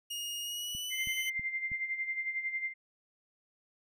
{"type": "tone with pitch glide", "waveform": "sawtooth", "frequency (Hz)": [2860, 3030], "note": ["F7", "F#7"], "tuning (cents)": [41, 40], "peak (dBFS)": -33, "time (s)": [0.1, 1.3], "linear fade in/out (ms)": 10, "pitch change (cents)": 99, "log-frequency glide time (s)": [0.42, 1.04]}
{"type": "click train", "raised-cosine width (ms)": 5, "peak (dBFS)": -35, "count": 4, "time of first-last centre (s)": [0.75, 1.718], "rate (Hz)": 3.1}
{"type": "tone with tremolo", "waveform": "sine", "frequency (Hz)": 2093, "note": "C7", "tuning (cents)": 0, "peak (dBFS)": -30, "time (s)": [0.9, 2.74], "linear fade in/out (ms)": 50, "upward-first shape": "sine", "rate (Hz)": 11, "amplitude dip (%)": 65}
{"effects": []}